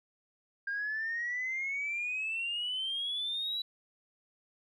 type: exponential sweep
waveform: sine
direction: up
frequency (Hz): 1600 to 3951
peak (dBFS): -31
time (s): 0.67-3.62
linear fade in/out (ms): 5
effects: tanh soft clip ceiling -28 dBFS